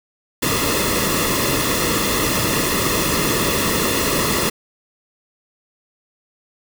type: noise with comb filter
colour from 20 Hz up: pink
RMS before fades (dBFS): -19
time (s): 0.42-4.5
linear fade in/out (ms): 10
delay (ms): 1.3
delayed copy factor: -0.7
effects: none